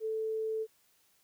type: tone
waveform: sine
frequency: 440 Hz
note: A4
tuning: in tune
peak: -31 dBFS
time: 0-0.67 s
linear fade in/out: 50 ms
effects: white hiss -69 dBFS RMS until 1.23 s